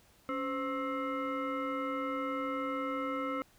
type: tone with frequency modulation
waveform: sine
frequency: 518 Hz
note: C5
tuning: 17 cents flat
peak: -32 dBFS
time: 0.29-3.42 s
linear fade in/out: 0 ms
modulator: 796 Hz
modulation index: 1.5
effects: pink hiss -64 dBFS RMS until 3.58 s